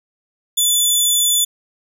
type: tone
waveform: 15% pulse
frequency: 3481 Hz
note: A7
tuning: 19 cents flat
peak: -6 dBFS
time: 0.57-1.45 s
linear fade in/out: 10 ms
effects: none